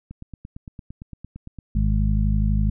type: click train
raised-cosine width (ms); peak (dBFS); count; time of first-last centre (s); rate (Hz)
5; -24; 14; 0.11-1.587; 8.8
type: harmonic tone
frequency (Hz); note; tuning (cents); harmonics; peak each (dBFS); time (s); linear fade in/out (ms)
52.1; G#1; +6; 1 / 2 / 3 / 4; -19 / -24 / -27 / -26; 1.75-2.7; 5
effects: none